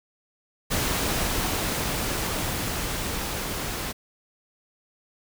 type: noise with level ramp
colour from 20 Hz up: pink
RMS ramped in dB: -25 to -31 dBFS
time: 0.7-3.93 s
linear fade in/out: 20 ms
effects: none